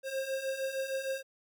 square beating tone pair, 530 / 536.5 Hz, C5 / C5, +22 / +43 cents, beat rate 6.5 Hz, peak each -39 / -35 dBFS, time 0.03-1.23 s, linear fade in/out 50 ms, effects 12-bit

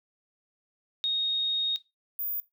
sine tone pair in turn, 3729 / 14884 Hz, A#7 / A#9, 0 / -4 cents, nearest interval 2 octaves, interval 2396 cents, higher second, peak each -24 / -30 dBFS, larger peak first, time 1.04-1.76 / 2.19-2.4 s, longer first, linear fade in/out 0 ms, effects noise-tail reverb RT60 0.2 s tail -17 dB re dry

